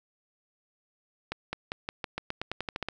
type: accelerating click train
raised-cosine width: 0.3 ms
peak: -16 dBFS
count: 14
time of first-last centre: 1.32-2.886 s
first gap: 210 ms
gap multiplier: 0.9
effects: none